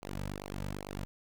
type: tone with flanger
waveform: sawtooth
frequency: 48.92 Hz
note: G1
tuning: 3 cents flat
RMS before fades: -40 dBFS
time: 0.02-1.05 s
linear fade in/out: 0 ms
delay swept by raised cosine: 0.55 to 2.85 ms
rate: 2.4 Hz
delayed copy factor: -1
effects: none